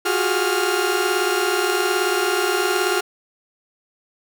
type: tone cluster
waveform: sawtooth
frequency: 356.3 / 375.1 / 412.7 / 1397 Hz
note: F4 / F#4 / G#4 / F6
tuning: +35 / +24 / -11 / 0 cents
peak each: -20 dBFS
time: 0.05-3.01 s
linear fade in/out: 10 ms
effects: none